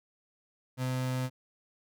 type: tone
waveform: 35% pulse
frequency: 128.3 Hz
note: C3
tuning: 34 cents flat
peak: -28 dBFS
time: 0.77-1.3 s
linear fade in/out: 50 ms
effects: none